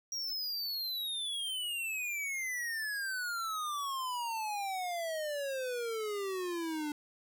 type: exponential sweep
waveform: square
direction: down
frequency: 5700 to 293 Hz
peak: -35 dBFS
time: 0.12-6.92 s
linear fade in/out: 2 ms
effects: none